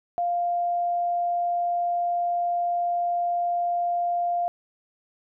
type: tone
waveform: sine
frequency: 698.5 Hz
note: F5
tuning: in tune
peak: -22 dBFS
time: 0.18-4.48 s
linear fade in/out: 0 ms
effects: none